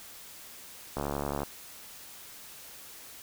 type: click train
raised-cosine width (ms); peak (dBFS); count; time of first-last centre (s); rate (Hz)
1; -18; 34; 0.97-1.433; 71.3
effects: white hiss -48 dBFS RMS until 3.22 s